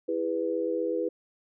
sine chord, E major, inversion none, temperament equal with one note detuned, 329.6 / 405.6 / 493.9 Hz, E4 / G#4 / B4, 0 / -41 / 0 cents, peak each -31 / -32 / -29 dBFS, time 0.08-1.09 s, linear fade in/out 10 ms, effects none

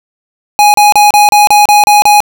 square tone bursts, 830.6 Hz, G#5, in tune, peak -3 dBFS, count 9, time 0.59-2.204 s, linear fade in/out 0 ms, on 150 ms, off 33 ms, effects none

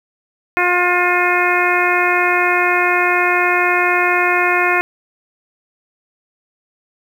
harmonic tone, 355.9 Hz, F4, 33 cents sharp, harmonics 1 / 2 / 3 / 4 / 5 / 6 / 7, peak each -20 / -20 / -20 / -20 / -20 / -20 / -20 dBFS, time 0.57-4.81 s, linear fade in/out 0 ms, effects 7-bit

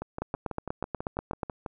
two click trains, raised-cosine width 1 ms, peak -16 / -20 dBFS, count 11 / 11, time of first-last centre 0.22-1.432 / 0.02-1.662 s, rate 8.25 / 6.09 Hz, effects none

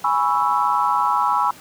sine chord, C# minor seventh, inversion second, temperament equal, 830.6 / 987.8 / 1108.7 / 1318.5 Hz, G#5 / B5 / C#6 / E6, 0 / 0 / 0 / 0 cents, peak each -22 / -20 / -23 / -22 dBFS, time 0.04-1.51 s, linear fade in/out 5 ms, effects pink hiss -43 dBFS RMS until 1.6 s + high-pass 150 Hz 12 dB/octave

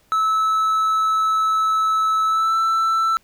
triangle tone with pitch glide, 1303 to 1329.6 Hz, E6 to E6, -20 to +15 cents, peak -14 dBFS, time 0.12-3.17 s, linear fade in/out 0 ms, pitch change +35 cents, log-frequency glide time 2.26-2.57 s, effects pink hiss -59 dBFS RMS until 3.23 s

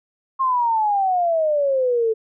sine exponential sweep, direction down, 1077 to 436.2 Hz, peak -16 dBFS, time 0.39-2.14 s, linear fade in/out 20 ms, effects none

